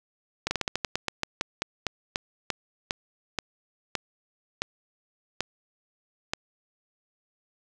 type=slowing click train; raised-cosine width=0.2 ms; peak=-9 dBFS; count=21; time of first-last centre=0.47-6.335 s; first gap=40 ms; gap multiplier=1.18; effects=none